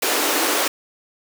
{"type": "high-pass noise", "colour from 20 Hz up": "pink", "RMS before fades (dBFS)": -20, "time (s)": [0.02, 0.68], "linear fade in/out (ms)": 5, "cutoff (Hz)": 280, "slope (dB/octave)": 48, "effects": []}